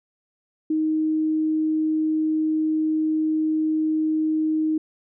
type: tone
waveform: sine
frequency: 312.7 Hz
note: D#4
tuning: 9 cents sharp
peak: -19 dBFS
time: 0.7-4.78 s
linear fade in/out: 5 ms
effects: none